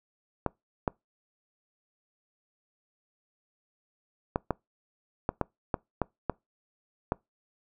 clicks, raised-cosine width 1 ms, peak -12 dBFS, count 10, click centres 0.463 / 0.878 / 4.359 / 4.507 / 5.291 / 5.413 / 5.742 / 6.017 / 6.297 / 7.121 s, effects noise-tail reverb RT60 0.2 s tail -25 dB re dry

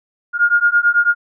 sine beating tone pair, 1416 / 1425.1 Hz, F6 / F6, +23 / +35 cents, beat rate 9.1 Hz, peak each -14 dBFS, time 0.33-1.15 s, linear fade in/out 50 ms, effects none

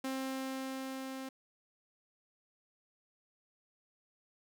sawtooth tone with level ramp, 264.8 Hz, C4, 21 cents sharp, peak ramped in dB -31 to -37 dBFS, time 0.04-1.29 s, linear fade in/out 5 ms, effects none

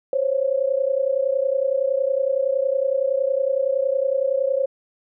sine tone pair together, 523.6 / 554.4 Hz, C5 / C#5, +1 / 0 cents, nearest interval minor second, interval 99 cents, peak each -21 dBFS, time 0.13-4.66 s, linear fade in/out 2 ms, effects none

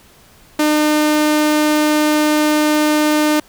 sawtooth tone, 302.7 Hz, D#4, 48 cents flat, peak -8 dBFS, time 0.59-3.4 s, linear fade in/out 5 ms, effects pink hiss -47 dBFS RMS until 3.48 s

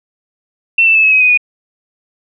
sine tone with pitch steps, 2695 / 2655 / 2615 / 2576 / 2538 / 2500 / 2463 Hz, E7 / E7 / E7 / E7 / D#7 / D#7 / D#7, +38 / +12 / -15 / -41 / +34 / +8 / -18 cents, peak -6 dBFS, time 0.78-1.375 s, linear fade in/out 5 ms, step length 85 ms, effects none

